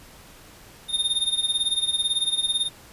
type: tone with tremolo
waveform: square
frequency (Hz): 3657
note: A#7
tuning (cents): -34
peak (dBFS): -19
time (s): 0.88-2.7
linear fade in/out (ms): 50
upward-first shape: sine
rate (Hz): 18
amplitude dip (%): 80
effects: pink hiss -48 dBFS RMS until 2.92 s + resampled to 32000 Hz